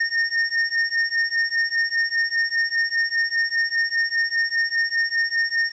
square beating tone pair, 1831 / 1836 Hz, A#6 / A#6, -32 / -27 cents, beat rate 5 Hz, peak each -24 / -23 dBFS, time 0-5.72 s, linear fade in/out 10 ms, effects resampled to 16000 Hz + 9-bit

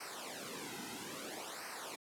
pink noise with flanger, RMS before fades -45 dBFS, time 0-1.96 s, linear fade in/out 10 ms, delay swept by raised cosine 0.28 to 1.78 ms, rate 0.6 Hz, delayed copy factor -0.8, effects high-pass 200 Hz 12 dB/octave + low-pass 12000 Hz 12 dB/octave

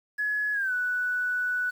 triangle tone with pitch glide, 1693 to 1482.4 Hz, G#6 to F#6, +33 to +3 cents, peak -21 dBFS, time 0.18-1.71 s, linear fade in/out 20 ms, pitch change -230 cents, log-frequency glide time 0.53-0.73 s, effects tanh soft clip ceiling -23 dBFS + 9-bit

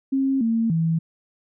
sine tone with pitch steps, 269.2 / 227.3 / 163.4 Hz, C4 / A#3 / E3, +49 / -43 / -15 cents, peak -18 dBFS, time 0.12-0.99 s, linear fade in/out 10 ms, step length 290 ms, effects none

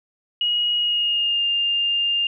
sine tone with pitch glide, 2893 to 2806 Hz, F#7 to F7, -40 to +8 cents, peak -18 dBFS, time 0.41-2.27 s, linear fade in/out 2 ms, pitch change -52 cents, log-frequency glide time 0.78-1.45 s, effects none

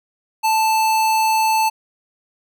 square tone, 880 Hz, A5, in tune, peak -15 dBFS, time 0.43-1.7 s, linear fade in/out 20 ms, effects none

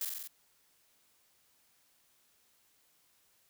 blue noise with echo, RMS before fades -35 dBFS, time 0.01-0.05 s, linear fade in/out 2 ms, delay 45 ms, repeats 5, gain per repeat -2 dB, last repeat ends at 0.275 s, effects white hiss -70 dBFS RMS until 3.49 s

